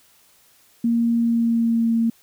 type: tone with pitch glide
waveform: sine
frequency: 233.1 to 229 Hz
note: A#3 to A#3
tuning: 0 to -31 cents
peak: -16 dBFS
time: 0.84-2.1 s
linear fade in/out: 5 ms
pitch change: -31 cents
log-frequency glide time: 1.18-1.93 s
effects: white hiss -56 dBFS RMS until 2.22 s